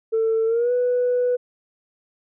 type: tone with pitch glide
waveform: sine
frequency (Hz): 447.3 to 493.5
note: A4 to B4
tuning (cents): +28 to -1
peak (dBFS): -16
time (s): 0.12-1.37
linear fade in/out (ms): 20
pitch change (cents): +171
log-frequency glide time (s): 0.46-0.72
effects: tanh soft clip ceiling -14 dBFS